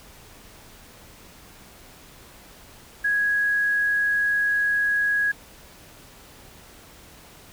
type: tone with quantisation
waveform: sine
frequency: 1661.2 Hz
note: G#6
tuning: in tune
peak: -19 dBFS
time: 3.04-5.32 s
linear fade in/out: 10 ms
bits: 8
effects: pink hiss -48 dBFS RMS until 7.52 s